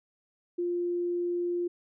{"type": "tone", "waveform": "sine", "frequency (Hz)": 350, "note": "F4", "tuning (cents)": 4, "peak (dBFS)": -27, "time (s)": [0.58, 1.68], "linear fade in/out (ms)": 10, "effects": []}